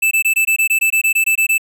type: tone bursts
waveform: square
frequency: 2637 Hz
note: E7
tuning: in tune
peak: -12 dBFS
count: 14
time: 0.02-1.581 s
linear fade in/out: 10 ms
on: 92 ms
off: 21 ms
effects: none